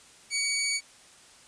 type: tone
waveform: 15% pulse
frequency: 2257 Hz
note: C#7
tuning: 31 cents sharp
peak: -19 dBFS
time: 0.3-0.81 s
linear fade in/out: 50 ms
effects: white hiss -54 dBFS RMS until 1.47 s + resampled to 22050 Hz